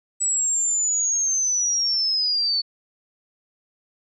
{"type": "linear sweep", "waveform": "sine", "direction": "down", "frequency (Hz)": [7902, 4435], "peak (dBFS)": -19, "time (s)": [0.2, 2.62], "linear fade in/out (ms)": 20, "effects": []}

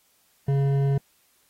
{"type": "tone with hard clipping", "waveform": "sine", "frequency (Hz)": 138.6, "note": "C#3", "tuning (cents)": 0, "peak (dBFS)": -21, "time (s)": [0.48, 0.98], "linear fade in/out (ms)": 5, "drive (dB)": 9, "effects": ["white hiss -64 dBFS RMS until 1.49 s", "AAC 48 kbps"]}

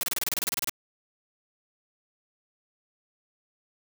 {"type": "noise bursts", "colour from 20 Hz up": "white", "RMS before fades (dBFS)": -28, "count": 14, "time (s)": [0.01, 0.695], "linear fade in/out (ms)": 0, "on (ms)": 22, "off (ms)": 29, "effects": []}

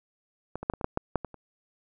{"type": "clicks", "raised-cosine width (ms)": 1, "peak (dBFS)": [-19, -22, -10, -20, -23, -11, -12, -10, -20, -30], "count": 10, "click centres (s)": [0.556, 0.63, 0.699, 0.737, 0.812, 0.844, 0.974, 1.157, 1.247, 1.343], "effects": []}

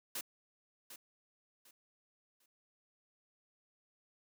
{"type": "noise with echo", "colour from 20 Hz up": "white", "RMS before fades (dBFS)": -40, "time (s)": [0.15, 0.21], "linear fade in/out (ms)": 5, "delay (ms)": 750, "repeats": 3, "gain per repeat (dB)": -11, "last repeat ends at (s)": 2.46, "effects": ["high-pass 150 Hz 12 dB/octave"]}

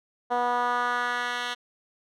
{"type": "tone with band-pass filter sweep", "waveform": "10% pulse", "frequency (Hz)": 243.7, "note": "B3", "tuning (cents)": -23, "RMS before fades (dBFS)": -27, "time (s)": [0.3, 1.55], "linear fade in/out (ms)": 20, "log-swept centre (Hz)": [730, 2700], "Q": 1.7, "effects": []}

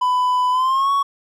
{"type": "tone with pitch glide", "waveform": "triangle", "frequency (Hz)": [999, 1114.9], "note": ["B5", "C#6"], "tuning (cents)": [20, 10], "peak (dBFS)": -13, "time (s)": [0.01, 1.03], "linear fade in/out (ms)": 10, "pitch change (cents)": 190, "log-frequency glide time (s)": [0.51, 0.91], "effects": []}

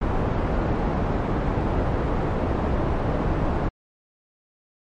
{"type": "low-pass noise", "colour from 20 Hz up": "pink", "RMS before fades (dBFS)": -23, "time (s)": [0.01, 3.69], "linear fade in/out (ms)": 10, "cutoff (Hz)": 950, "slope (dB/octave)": 12, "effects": ["MP3 48 kbps"]}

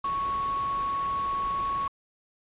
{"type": "tone in noise", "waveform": "sine", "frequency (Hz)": 1108.7, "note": "C#6", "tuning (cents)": 0, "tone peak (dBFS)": -26, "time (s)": [0.04, 1.88], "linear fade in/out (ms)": 5, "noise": "pink", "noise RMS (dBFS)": -41, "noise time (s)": [0.04, 1.88], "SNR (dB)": 12, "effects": ["resampled to 8000 Hz"]}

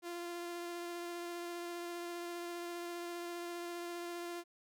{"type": "tone with vibrato", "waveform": "sawtooth", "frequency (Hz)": 346.2, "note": "F4", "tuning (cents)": -15, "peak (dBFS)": -37, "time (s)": [0.02, 4.44], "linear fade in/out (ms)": 50, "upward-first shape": "sine", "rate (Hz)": 15, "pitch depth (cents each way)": 11, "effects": []}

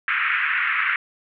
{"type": "band-pass noise", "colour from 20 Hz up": "pink", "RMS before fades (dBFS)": -22, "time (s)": [0.08, 0.96], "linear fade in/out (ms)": 2, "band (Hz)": [1300, 2500], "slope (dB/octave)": 48, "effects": []}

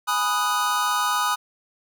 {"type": "chord", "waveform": "square", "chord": "G# minor seventh", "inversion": "none", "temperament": "equal", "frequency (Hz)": [830.6, 987.8, 1244.5, 1480], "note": ["G#5", "B5", "D#6", "F#6"], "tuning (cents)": [0, 0, 0, 0], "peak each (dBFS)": [-30, -27, -24, -30], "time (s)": [0.07, 1.36], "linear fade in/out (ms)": 20, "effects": []}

